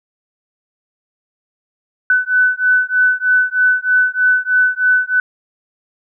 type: beating tone pair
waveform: sine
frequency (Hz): 1500 / 1503.2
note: F#6 / F#6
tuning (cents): +23 / +27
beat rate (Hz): 3.2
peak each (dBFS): -14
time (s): 2.1-5.2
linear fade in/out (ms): 2
effects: none